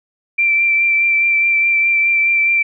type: tone with vibrato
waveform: sine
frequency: 2349 Hz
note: D7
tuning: in tune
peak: -11 dBFS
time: 0.38-2.63 s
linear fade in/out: 10 ms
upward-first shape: triangle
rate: 4.8 Hz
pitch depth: 21 cents each way
effects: none